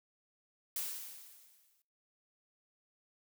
blue noise with exponential decay, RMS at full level -36 dBFS, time 0.76-1.82 s, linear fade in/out 2 ms, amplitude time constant 230 ms, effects noise-tail reverb RT60 0.5 s tail -23 dB re dry

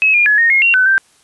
sine tone with pitch steps, 2572 / 2416 / 1697 / 1851 / 2151 / 2748 / 1511 / 1566 Hz, E7 / D7 / G#6 / A#6 / C7 / F7 / F#6 / G6, -43 / +48 / +37 / -13 / +47 / -29 / +36 / -2 cents, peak -8 dBFS, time 0.02-0.98 s, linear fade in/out 0 ms, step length 120 ms, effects white hiss -52 dBFS RMS until 1.23 s + resampled to 24000 Hz

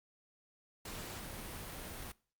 pink noise, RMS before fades -45 dBFS, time 0.85-2.12 s, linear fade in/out 5 ms, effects noise-tail reverb RT60 0.4 s tail -22 dB re dry + Opus 48 kbps

